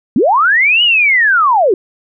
sine linear two-way sweep, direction up then down, 190 to 2965 to 340.6 Hz, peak -7 dBFS, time 0.16-1.74 s, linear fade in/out 2 ms, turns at 0.83 s, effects none

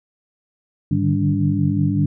sine tone cluster, 102.9 / 148.4 / 153.8 / 198 / 289.2 Hz, G#2 / D3 / D#3 / G3 / D4, -16 / +18 / -20 / +18 / -27 cents, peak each -22 dBFS, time 0.91-2.06 s, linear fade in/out 5 ms, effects none

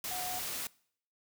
sine tone in noise, 730 Hz, F#5, 24 cents flat, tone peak -39 dBFS, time 0.11-0.39 s, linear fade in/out 2 ms, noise white, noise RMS -38 dBFS, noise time 0.04-0.67 s, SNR -4 dB, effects noise-tail reverb RT60 0.6 s tail -23 dB re dry

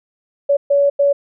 sine tone bursts at uneven times, 566 Hz, C#5, 36 cents sharp, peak -10 dBFS, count 3, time 0.49-0.57 / 0.7-0.9 / 0.99-1.13 s, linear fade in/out 10 ms, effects none

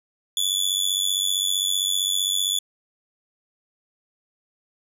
sawtooth tone with amplitude modulation, 3445 Hz, A7, 37 cents flat, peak -14 dBFS, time 0.37-2.59 s, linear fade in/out 2 ms, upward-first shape sine, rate 95.4 Hz, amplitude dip 85%, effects resampled to 32000 Hz

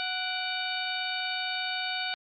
harmonic tone with a mistuned harmonic, 740 Hz, F#5, in tune, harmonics 1 / 2 / 3 / 4 / 5 / 6, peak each -36 / -35 / -36 / -37 / -36 / -39 dBFS, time 0-2.14 s, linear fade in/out 0 ms, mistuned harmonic 3, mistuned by +87 cents, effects MP3 32 kbps

